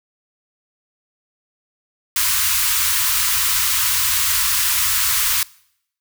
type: band-stop noise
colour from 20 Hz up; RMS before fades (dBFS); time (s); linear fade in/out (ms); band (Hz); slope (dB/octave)
white; -18; 2.16-5.43; 2; 110 to 940; 96
effects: noise-tail reverb RT60 0.7 s tail -23 dB re dry